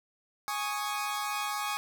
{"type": "chord", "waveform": "sawtooth", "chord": "Ab suspended fourth", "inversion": "none", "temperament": "equal", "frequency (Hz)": [830.6, 1108.7, 1244.5], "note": ["Ab5", "Db6", "Eb6"], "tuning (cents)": [0, 0, 0], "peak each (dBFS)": [-31, -32, -33], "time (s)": [0.48, 1.77], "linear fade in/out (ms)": 0, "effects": []}